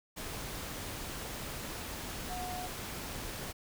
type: tone in noise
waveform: sine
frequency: 727 Hz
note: F#5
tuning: 31 cents flat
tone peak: -39 dBFS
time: 2.29-2.68 s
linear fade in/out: 20 ms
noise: pink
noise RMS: -41 dBFS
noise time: 0.16-3.53 s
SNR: -1 dB
effects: none